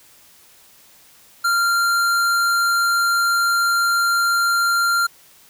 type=tone with hard clipping; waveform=sine; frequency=1387 Hz; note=F6; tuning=12 cents flat; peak=-17 dBFS; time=1.44-5.07 s; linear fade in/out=10 ms; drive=17 dB; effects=white hiss -50 dBFS RMS until 5.49 s